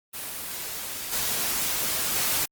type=noise with level steps; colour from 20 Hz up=white; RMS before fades=-34 / -27 / -25 dBFS; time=0.13-2.46 s; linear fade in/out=20 ms; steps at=1.12 / 2.15 s; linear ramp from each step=10 ms; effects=Opus 24 kbps